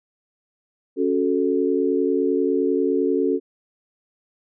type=chord; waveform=sine; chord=F# minor; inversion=second; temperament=equal; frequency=277.2 / 370 / 440 Hz; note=C#4 / F#4 / A4; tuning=0 / 0 / 0 cents; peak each=-22 dBFS; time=0.96-3.4 s; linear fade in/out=50 ms; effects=none